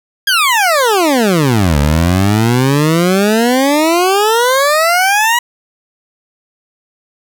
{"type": "exponential two-way sweep", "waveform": "20% pulse", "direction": "down then up", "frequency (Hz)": [1661.2, 70.5, 977], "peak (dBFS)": -4, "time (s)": [0.27, 5.39], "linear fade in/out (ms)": 5, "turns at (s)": 1.78, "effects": ["7-bit"]}